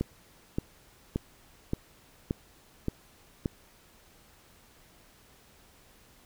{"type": "click train", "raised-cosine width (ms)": 3, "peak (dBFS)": -15, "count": 7, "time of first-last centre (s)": [0.01, 3.458], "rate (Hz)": 1.74, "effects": ["pink hiss -59 dBFS RMS until 6.25 s"]}